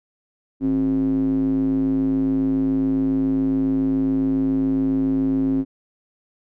square tone with band-pass filter, 53.6 Hz, A1, 45 cents flat, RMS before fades -20 dBFS, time 0.6-5.65 s, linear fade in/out 50 ms, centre 280 Hz, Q 8, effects none

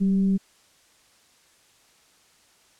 sine tone with frequency modulation, 192.6 Hz, G3, 30 cents flat, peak -18 dBFS, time 0-0.38 s, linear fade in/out 20 ms, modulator 202 Hz, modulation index 0.23, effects white hiss -59 dBFS RMS until 2.79 s + low-pass 9000 Hz 12 dB/octave

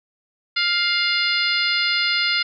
harmonic tone with a mistuned harmonic, 700 Hz, F5, 4 cents sharp, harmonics 2 / 3 / 4 / 5 / 6 / 7, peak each -25 / -23 / -26 / -27 / -24 / -26 dBFS, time 0.56-2.43 s, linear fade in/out 10 ms, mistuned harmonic 4, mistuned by +22 cents, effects none

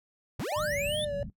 square linear sweep, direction up, 64.8 to 3662 Hz, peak -32 dBFS, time 0.39-1.05 s, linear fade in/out 5 ms
triangle tone with vibrato, 587.3 Hz, D5, in tune, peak -28 dBFS, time 0.52-1.23 s, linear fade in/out 2 ms, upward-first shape sine, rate 2.7 Hz, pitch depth 63 cents each way
white low-pass noise, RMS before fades -40 dBFS, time 0.56-1.3 s, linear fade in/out 2 ms, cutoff 210 Hz, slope 48 dB/octave
effects noise-tail reverb RT60 0.1 s tail -18 dB re dry

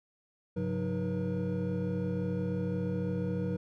triangle tone cluster, 101.2 / 135.4 / 181.2 / 312.5 / 480 Hz, G#2 / C#3 / F#3 / D#4 / B4, -44 / -40 / -36 / +8 / -49 cents, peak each -35 / -37 / -31 / -39 / -35 dBFS, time 0.56-3.57 s, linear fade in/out 10 ms, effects none

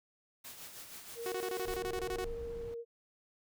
white noise with tremolo, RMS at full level -47 dBFS, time 0.44-1.77 s, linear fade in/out 10 ms, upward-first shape sine, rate 6.3 Hz, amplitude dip 50%
sine tone with vibrato, 466.6 Hz, A#4, 2 cents sharp, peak -39 dBFS, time 1.15-2.85 s, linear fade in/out 50 ms, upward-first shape triangle, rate 14 Hz, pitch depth 15 cents each way
sawtooth tone bursts, 370 Hz, F#4, in tune, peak -32 dBFS, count 12, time 1.26-2.243 s, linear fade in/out 0 ms, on 59 ms, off 25 ms
brown noise, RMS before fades -46 dBFS, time 1.65-2.74 s, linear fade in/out 0 ms
effects none

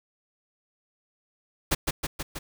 pink noise with echo, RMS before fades -23 dBFS, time 1.71-1.75 s, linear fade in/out 10 ms, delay 160 ms, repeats 4, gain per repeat -3 dB, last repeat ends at 2.39 s, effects none

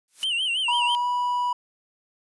blue noise with exponential growth, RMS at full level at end -31 dBFS, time 0.08-0.24 s, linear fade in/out 1 ms, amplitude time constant 34 ms
triangle tone with vibrato, 2934 Hz, F#7, 15 cents flat, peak -21 dBFS, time 0.23-0.95 s, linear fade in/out 0 ms, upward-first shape sine, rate 6.1 Hz, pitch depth 130 cents each way
triangle tone with pitch glide, 965 to 979.6 Hz, B5 to B5, -40 to -14 cents, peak -20 dBFS, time 0.68-1.53 s, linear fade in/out 5 ms, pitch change +26 cents, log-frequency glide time 0.95-1.06 s
effects resampled to 24000 Hz

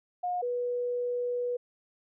sine tone pair in turn, 717 / 488.6 Hz, F5 / B4, +45 / -19 cents, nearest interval perfect fifth, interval 664 cents, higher first, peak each -28 dBFS, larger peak neither, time 0.23-0.42 / 0.42-1.57 s, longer second, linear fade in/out 10 ms, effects none

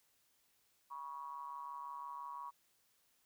triangle ring-modulated tone, 72.9 Hz, D2, 12 cents flat, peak -39 dBFS, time 0.9-2.51 s, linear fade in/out 20 ms, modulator 1040 Hz, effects white hiss -75 dBFS RMS until 3.25 s

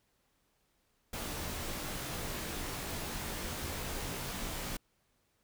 pink noise with comb filter, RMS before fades -39 dBFS, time 1.13-4.77 s, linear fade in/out 5 ms, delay 19 ms, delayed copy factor -0.6, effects pink hiss -75 dBFS RMS until 5.43 s

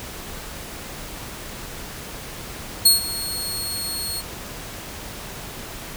20% pulse tone with ADSR envelope, 4316 Hz, C#8, 47 cents flat, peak -3 dBFS, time 2.85-4.22 s, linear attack 9 ms, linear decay 140 ms, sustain -17 dB, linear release 29 ms, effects pink hiss -35 dBFS RMS until 5.96 s

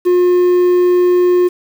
triangle tone with quantisation, 357.7 Hz, F4, 41 cents sharp, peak -6 dBFS, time 0.05-1.49 s, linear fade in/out 20 ms, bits 6, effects none

